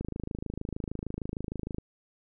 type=click train; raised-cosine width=3 ms; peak=-21 dBFS; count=48; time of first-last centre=0.01-1.784 s; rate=26.5 Hz; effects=none